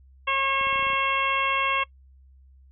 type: harmonic tone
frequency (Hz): 543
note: C#5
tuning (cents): -36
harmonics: 1 / 2 / 3 / 4 / 5 / 6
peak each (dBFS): -34 / -25 / -34 / -28 / -28 / -34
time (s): 0.27-1.84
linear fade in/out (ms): 10
type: clicks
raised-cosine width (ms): 3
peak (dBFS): -32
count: 9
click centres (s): 0.612 / 0.67 / 0.728 / 0.759 / 0.794 / 0.826 / 0.868 / 0.902 / 0.933
effects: noise-tail reverb RT60 0.1 s tail -22 dB re dry + added 66 Hz sine -50 dBFS peak until 2.71 s